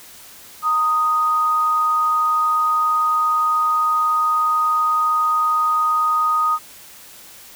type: tone pair together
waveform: sine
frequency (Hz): 921.8 / 1244.5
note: A#5 / D#6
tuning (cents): -20 / 0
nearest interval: perfect fourth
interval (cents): 520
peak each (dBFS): -27 / -15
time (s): 0.62-6.59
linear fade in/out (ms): 50
effects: white hiss -42 dBFS RMS until 7.55 s